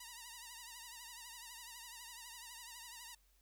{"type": "tone with vibrato", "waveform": "5% pulse", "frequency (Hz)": 948, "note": "A#5", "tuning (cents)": 29, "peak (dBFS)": -38, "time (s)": [0, 3.15], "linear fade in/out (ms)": 5, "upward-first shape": "triangle", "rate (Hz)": 12, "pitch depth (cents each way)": 98, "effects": ["added 46 Hz sine -70 dBFS peak until 3.41 s", "white hiss -75 dBFS RMS until 3.41 s"]}